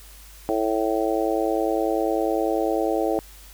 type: harmonic tone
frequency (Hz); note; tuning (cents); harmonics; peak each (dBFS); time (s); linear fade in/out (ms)
110; A2; 0; 3 / 4 / 5 / 6 / 7; -25 / -26 / -27 / -28 / -28; 0.49-3.19; 0
effects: added 50 Hz sine -45 dBFS peak until 3.53 s + white hiss -48 dBFS RMS until 3.53 s